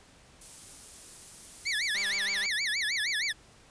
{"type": "noise", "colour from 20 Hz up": "violet", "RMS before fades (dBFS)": -42, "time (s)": [0.41, 2.16], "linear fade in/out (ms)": 5}
{"type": "tone with vibrato", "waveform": "25% pulse", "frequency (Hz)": 1975.5, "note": "B6", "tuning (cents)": 0, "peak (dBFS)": -24, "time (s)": [1.65, 3.33], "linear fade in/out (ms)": 20, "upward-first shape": "sine", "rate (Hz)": 6.4, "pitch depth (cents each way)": 280}
{"type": "click train", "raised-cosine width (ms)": 0.2, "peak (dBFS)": -26, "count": 103, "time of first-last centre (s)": [1.95, 2.46], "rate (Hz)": 200}
{"effects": ["pink hiss -57 dBFS RMS until 3.7 s", "resampled to 22050 Hz"]}